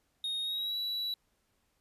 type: tone with pitch glide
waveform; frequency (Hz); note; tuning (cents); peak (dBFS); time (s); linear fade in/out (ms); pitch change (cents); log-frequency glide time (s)
triangle; 3722 to 3927; A#7 to B7; -3 to -11; -31; 0.24-1.14; 2; +92; 0.42-0.77
effects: pink hiss -75 dBFS RMS until 1.8 s + resampled to 32000 Hz